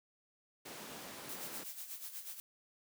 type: noise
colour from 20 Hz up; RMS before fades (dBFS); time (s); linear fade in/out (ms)
pink; -47; 0.65-1.64; 10
type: noise with tremolo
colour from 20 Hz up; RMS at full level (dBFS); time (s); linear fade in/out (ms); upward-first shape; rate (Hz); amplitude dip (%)
blue; -44; 1.29-2.4; 0; sine; 8.2; 65
effects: high-pass 200 Hz 12 dB/octave